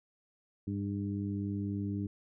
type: harmonic tone with a mistuned harmonic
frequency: 100.1 Hz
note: G2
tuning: 37 cents sharp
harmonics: 1 / 2 / 3 / 4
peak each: -36 / -36 / -38 / -49 dBFS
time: 0.67-2.07 s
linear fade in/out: 5 ms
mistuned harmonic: 4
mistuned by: +16 cents
effects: none